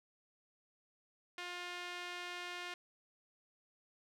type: tone with band-pass filter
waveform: sawtooth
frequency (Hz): 354.3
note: F4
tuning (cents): +25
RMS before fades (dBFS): -45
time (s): 1.38-2.74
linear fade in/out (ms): 2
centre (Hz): 2500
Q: 1.1
effects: none